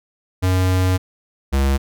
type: tone pair in turn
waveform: square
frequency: 92.5 / 68.18 Hz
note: F#2 / C#2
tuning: 0 / -28 cents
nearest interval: perfect fourth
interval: 528 cents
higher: first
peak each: -15 dBFS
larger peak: neither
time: 0.42-0.98 / 1.52-1.78 s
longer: first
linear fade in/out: 20 ms
effects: none